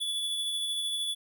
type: tone with tremolo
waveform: square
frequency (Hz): 3436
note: A7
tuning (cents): -42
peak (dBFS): -29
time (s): 0-1.15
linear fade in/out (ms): 20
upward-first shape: sine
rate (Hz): 13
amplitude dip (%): 25
effects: none